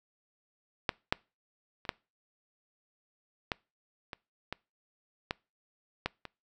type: clicks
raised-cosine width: 0.3 ms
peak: -10 / -9 / -29 / -12 / -14 / -23 / -19 / -15 / -14 / -25 dBFS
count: 10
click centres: 0.892 / 1.125 / 1.852 / 1.892 / 3.518 / 4.132 / 4.526 / 5.309 / 6.06 / 6.253 s
effects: noise-tail reverb RT60 0.3 s tail -25 dB re dry